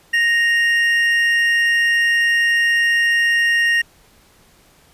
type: tone pair together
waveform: triangle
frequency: 1863.5 / 2794 Hz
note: A#6 / F7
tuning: -1 / 0 cents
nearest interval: perfect fifth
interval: 701 cents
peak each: -12 / -21 dBFS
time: 0.13-3.82 s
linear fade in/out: 10 ms
effects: pink hiss -52 dBFS RMS until 4.93 s + resampled to 32000 Hz